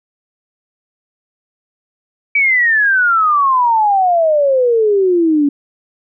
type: exponential sweep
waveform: sine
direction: down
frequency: 2308 to 280 Hz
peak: -9 dBFS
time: 2.35-5.49 s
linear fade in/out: 5 ms
effects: none